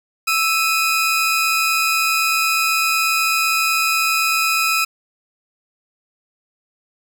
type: tone pair together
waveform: sawtooth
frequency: 1318.5 / 2489 Hz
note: E6 / D#7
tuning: 0 / 0 cents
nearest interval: major seventh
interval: 1100 cents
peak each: -15 dBFS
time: 0.27-4.85 s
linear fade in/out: 10 ms
effects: none